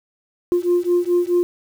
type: beating tone pair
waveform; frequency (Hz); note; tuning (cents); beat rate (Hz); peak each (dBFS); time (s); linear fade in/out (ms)
sine; 349.8 / 354.5; F4 / F4; +3 / +26; 4.7; -17; 0.52-1.43; 0
effects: tanh soft clip ceiling -10 dBFS + 7-bit